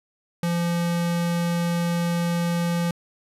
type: tone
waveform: square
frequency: 171.6 Hz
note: F3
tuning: 30 cents flat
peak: -22 dBFS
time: 0.43-2.91 s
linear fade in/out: 2 ms
effects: resampled to 32000 Hz